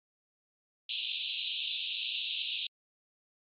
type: band-pass noise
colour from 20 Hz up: white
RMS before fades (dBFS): -36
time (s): 0.89-2.67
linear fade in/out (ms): 5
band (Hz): 2600 to 3900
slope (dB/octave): 96
effects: MP3 32 kbps